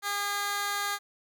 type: tone with high-pass filter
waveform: 15% pulse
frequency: 406.2 Hz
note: G#4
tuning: 38 cents flat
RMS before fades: -31 dBFS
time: 0.02-0.99 s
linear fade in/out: 50 ms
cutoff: 1200 Hz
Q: 0.76
effects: none